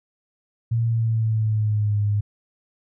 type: tone with pitch glide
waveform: sine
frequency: 115.4 to 103.41 Hz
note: A#2 to G#2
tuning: -17 to -7 cents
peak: -18 dBFS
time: 0.71-2.21 s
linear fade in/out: 10 ms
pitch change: -190 cents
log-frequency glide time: 0.87-1.99 s
effects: none